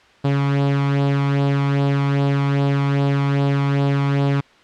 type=tone with flanger; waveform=sawtooth; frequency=140 Hz; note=C#3; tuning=18 cents sharp; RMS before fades=-18 dBFS; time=0.24-4.41 s; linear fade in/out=10 ms; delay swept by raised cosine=0.23 to 0.93 ms; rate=2.5 Hz; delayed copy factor=+0.55; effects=white hiss -50 dBFS RMS until 4.63 s + low-pass 3000 Hz 12 dB/octave